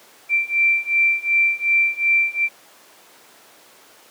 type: beating tone pair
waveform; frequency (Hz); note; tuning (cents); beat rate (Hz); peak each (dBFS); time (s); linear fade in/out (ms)
sine; 2349 / 2351.7; D7 / D7; 0 / +2; 2.7; -19 / -18; 0.29-2.49; 50
effects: pink hiss -48 dBFS RMS until 4.1 s + high-pass 400 Hz 12 dB/octave